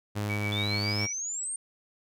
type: tone with pitch glide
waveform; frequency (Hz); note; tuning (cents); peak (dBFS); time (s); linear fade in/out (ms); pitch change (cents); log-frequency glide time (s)
sawtooth; 103.83 to 103.23; G#2 to G#2; 0 to -10; -25; 0.15-1.07; 20; -10; 0.28-0.66
type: tone with tremolo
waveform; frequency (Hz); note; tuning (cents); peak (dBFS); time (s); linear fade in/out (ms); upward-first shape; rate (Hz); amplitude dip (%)
sine; 2275; C#7; +44; -30; 0.29-1.13; 10; triangle; 7.1; 80
type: exponential sweep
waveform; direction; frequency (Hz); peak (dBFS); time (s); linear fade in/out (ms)
sine; up; 3442 to 8870; -31; 0.52-1.56; 2
effects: none